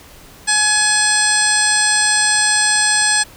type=harmonic tone; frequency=845 Hz; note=G#5; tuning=30 cents sharp; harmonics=1 / 2 / 3 / 4 / 5 / 6 / 7 / 9 / 10; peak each=-23 / -17 / -27 / -25 / -22 / -22 / -25 / -23 / -17 dBFS; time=0.47-3.24 s; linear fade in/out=20 ms; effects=pink hiss -42 dBFS RMS until 3.36 s